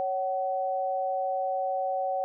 sine tone pair together, 554.4 / 754.4 Hz, C#5 / F#5, 0 / +33 cents, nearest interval perfect fourth, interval 533 cents, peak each -30 / -28 dBFS, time 0-2.24 s, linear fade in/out 0 ms, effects none

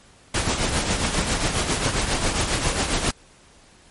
pink noise with tremolo, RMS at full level -20 dBFS, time 0.34-3.11 s, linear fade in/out 5 ms, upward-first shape triangle, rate 7.4 Hz, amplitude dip 60%, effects pink hiss -52 dBFS RMS until 3.9 s + MP3 48 kbps

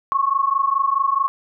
sine tone pair together, 1085.3 / 1110 Hz, C#6 / C#6, -37 / +2 cents, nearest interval unison, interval 39 cents, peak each -19 / -19 dBFS, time 0.12-1.28 s, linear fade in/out 0 ms, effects none

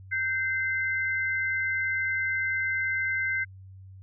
sine tone pair together, 1562 / 2067 Hz, G6 / C7, -7 / -22 cents, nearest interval perfect fourth, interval 485 cents, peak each -28 dBFS, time 0.11-3.45 s, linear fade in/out 20 ms, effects added 95 Hz sine -44 dBFS peak until 4.02 s

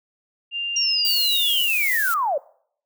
sine tone with pitch glide, 2794 to 2848 Hz, F7 to F7, 0 to +33 cents, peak -24 dBFS, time 0.51-1.66 s, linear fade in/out 50 ms, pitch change +33 cents, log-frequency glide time 0.92-1.14 s
sine linear sweep, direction down, 5680 to 523.3 Hz, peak -19 dBFS, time 0.76-2.38 s, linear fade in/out 5 ms
violet noise, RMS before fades -27 dBFS, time 1.05-2.14 s, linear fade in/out 0 ms
effects noise-tail reverb RT60 0.6 s tail -22 dB re dry

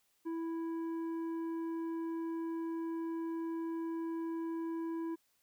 triangle tone with tanh clipping, 329.6 Hz, E4, in tune, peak -37 dBFS, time 0.25-5.16 s, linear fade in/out 20 ms, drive 12 dB, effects white hiss -75 dBFS RMS until 5.42 s

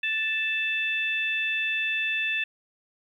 harmonic tone, 880 Hz, A5, in tune, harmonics 2 / 3 / 4, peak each -30 / -26 / -34 dBFS, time 0.03-2.44 s, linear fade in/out 5 ms, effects 10-bit

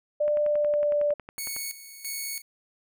sine tone with pitch glide, 594 to 586.8 Hz, D5 to D5, +20 to -2 cents, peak -21 dBFS, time 0.2-1.14 s, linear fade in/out 10 ms, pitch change -22 cents, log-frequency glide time 0.43-1.01 s
click train, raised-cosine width 0.5 ms, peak -26 dBFS, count 15, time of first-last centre 0.28-1.564 s, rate 10.9 Hz
5% pulse tone with tremolo, 2217 Hz, C#7, in tune, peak -21 dBFS, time 1.38-2.42 s, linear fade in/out 5 ms, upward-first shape square, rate 1.5 Hz, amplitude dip 75%
effects none

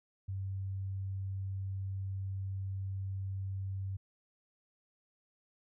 sine tone, 96.5 Hz, G2, 27 cents flat, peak -35 dBFS, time 0.28-3.97 s, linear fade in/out 10 ms, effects none

